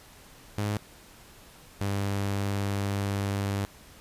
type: tone pair in turn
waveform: sawtooth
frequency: 104.2 / 99.75 Hz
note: G#2 / G2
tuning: +6 / +31 cents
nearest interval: minor second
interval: 75 cents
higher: first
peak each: -23 dBFS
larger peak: neither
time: 0.58-0.77 / 1.81-3.65 s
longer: second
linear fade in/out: 0 ms
effects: pink hiss -52 dBFS RMS until 4 s + resampled to 32000 Hz